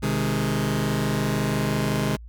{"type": "chord", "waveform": "sawtooth", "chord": "Ab major", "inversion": "first", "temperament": "just", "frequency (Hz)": [129.78, 155.74, 207.7], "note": ["C3", "Eb3", "Ab3"], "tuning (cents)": [-14, 2, 0], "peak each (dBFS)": [-22, -23, -22], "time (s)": [0.02, 2.17], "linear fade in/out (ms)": 20, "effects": ["added 57 Hz sine -38 dBFS peak until 2.28 s"]}